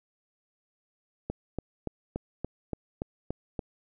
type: click train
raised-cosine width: 2 ms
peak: -18 dBFS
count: 9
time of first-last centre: 1.3-3.592 s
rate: 3.49 Hz
effects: none